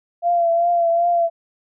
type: tone with vibrato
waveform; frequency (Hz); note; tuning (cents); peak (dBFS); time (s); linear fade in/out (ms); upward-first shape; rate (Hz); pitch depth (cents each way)
sine; 684; F5; -36; -14; 0.22-1.3; 50; triangle; 2.6; 40
effects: none